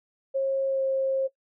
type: tone with pitch glide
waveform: sine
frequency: 540 to 534.7 Hz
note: C#5 to C5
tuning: -45 to +37 cents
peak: -22 dBFS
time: 0.34-1.28 s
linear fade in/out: 20 ms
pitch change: -18 cents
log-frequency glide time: 0.68-0.82 s
effects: noise-tail reverb RT60 0.1 s tail -19 dB re dry